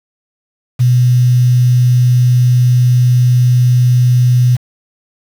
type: tone with quantisation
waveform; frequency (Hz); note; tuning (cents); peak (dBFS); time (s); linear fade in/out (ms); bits
sine; 124; B2; +7; -6; 0.79-4.57; 20; 5
effects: none